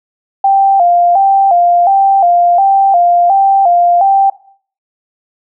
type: tone with vibrato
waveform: sine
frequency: 740 Hz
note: F#5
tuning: in tune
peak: -5 dBFS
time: 0.44-4.3 s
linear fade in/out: 5 ms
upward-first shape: square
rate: 1.4 Hz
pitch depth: 100 cents each way
effects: noise-tail reverb RT60 0.5 s tail -17 dB re dry